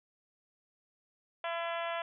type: harmonic tone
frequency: 336.9 Hz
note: E4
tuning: 38 cents sharp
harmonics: 2 / 3 / 4 / 5 / 6 / 7 / 8 / 9 / 10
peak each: -36 / -40 / -42 / -44 / -46 / -47 / -48 / -49 / -50 dBFS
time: 1.44-2.02 s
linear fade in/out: 2 ms
effects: none